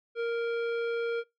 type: tone with hard clipping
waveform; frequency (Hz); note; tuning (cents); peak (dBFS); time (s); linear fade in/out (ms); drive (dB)
triangle; 466.2; A#4; 0; -30; 0.15-1.24; 50; 17
effects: noise-tail reverb RT60 0.2 s tail -23 dB re dry + low-pass 4000 Hz 12 dB/octave